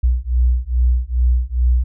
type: beating tone pair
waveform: sine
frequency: 60.2 / 62.6 Hz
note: B1 / B1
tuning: -44 / +24 cents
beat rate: 2.4 Hz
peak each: -16 dBFS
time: 0.03-1.84 s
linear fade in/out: 10 ms
effects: none